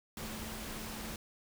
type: tone in noise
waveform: sine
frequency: 219.1 Hz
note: A3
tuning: 7 cents flat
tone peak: -47 dBFS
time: 0.17-1.16 s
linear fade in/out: 2 ms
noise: pink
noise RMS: -43 dBFS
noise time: 0.17-1.16 s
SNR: -7 dB
effects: none